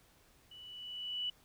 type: tone with level ramp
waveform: sine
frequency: 2960 Hz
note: F#7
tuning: in tune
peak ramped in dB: -51 to -33 dBFS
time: 0.51-1.3 s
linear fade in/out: 5 ms
effects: pink hiss -66 dBFS RMS until 1.44 s